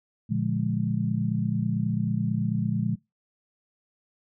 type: chord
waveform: sine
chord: Bb dominant seventh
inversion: none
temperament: just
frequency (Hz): 116.54 / 145.68 / 174.81 / 209.8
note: Bb2 / D3 / F3 / Ab3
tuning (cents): 0 / -14 / +2 / +18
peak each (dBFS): -29 / -30 / -29 / -28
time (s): 0.29-2.96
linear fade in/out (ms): 20
effects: noise-tail reverb RT60 0.2 s tail -22 dB re dry